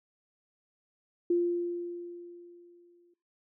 sine tone with exponential decay, 347.8 Hz, F4, 7 cents flat, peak -22 dBFS, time 1.3-3.14 s, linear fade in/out 5 ms, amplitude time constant 400 ms, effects noise-tail reverb RT60 0.4 s tail -20 dB re dry

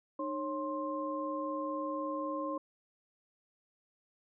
sine tone cluster, 304.2 / 548 / 1054 Hz, D#4 / C#5 / C6, -39 / -20 / +12 cents, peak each -38 / -38 / -38 dBFS, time 0.19-2.58 s, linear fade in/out 5 ms, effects none

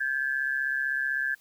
sine tone pair together, 1578 / 1713.8 Hz, G6 / A6, +11 / -46 cents, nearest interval minor second, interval 143 cents, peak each -28 / -29 dBFS, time 0-1.35 s, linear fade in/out 10 ms, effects white hiss -61 dBFS RMS until 1.4 s

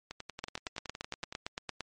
two click trains, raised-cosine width 0.2 ms, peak -23 / -18 dBFS, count 14 / 13, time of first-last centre 0.11-1.325 / 0.44-1.807 s, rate 10.7 / 8.78 Hz, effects MP3 48 kbps

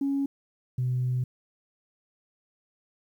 sine tone pair in turn, 277.2 / 126.07 Hz, C#4 / B2, 0 / +36 cents, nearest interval octave + major second, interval 1364 cents, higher first, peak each -23 dBFS, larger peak neither, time 0.01-0.26 / 0.78-1.24 s, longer second, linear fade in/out 5 ms, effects tanh soft clip ceiling -20 dBFS + 10-bit

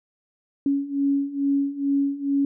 sine beating tone pair, 277.9 / 280.2 Hz, C#4 / C#4, +4 / +19 cents, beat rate 2.3 Hz, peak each -25 / -22 dBFS, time 0.66-2.45 s, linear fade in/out 2 ms, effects none

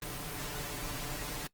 pink noise with comb filter, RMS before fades -39 dBFS, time 0.02-1.47 s, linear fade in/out 2 ms, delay 6.8 ms, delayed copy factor +0.95, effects noise-tail reverb RT60 0.1 s tail -19 dB re dry + Opus 24 kbps

